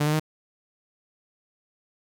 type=tone with pitch steps; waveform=sawtooth; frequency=148.2 / 151.75 / 155.39 Hz; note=D3 / D#3 / D#3; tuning=+16 / -43 / -2 cents; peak=-17 dBFS; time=0-0.198 s; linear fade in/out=10 ms; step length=66 ms; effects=none